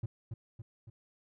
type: tone with echo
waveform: triangle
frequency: 113.3 Hz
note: A#2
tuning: 49 cents flat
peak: -30 dBFS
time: 0.03-0.06 s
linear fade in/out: 5 ms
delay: 280 ms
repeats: 3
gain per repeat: -5 dB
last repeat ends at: 0.9 s
effects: none